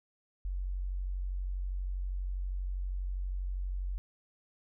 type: tone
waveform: sine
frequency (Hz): 46.22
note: F#1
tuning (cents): -1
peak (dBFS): -32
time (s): 0.45-3.98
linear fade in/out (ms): 0
effects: none